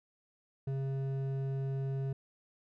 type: tone with hard clipping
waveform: triangle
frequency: 135.4 Hz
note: C#3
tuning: 40 cents flat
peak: -34 dBFS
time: 0.67-2.13 s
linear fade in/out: 5 ms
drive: 12 dB
effects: none